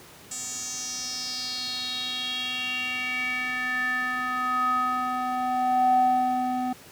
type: tone with band-pass filter sweep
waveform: square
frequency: 252.1 Hz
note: B3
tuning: 36 cents sharp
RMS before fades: -27 dBFS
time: 0.31-6.73 s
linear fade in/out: 5 ms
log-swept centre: 7500 to 550 Hz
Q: 5.7
effects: pink hiss -48 dBFS RMS until 6.91 s + high-pass 100 Hz 12 dB/octave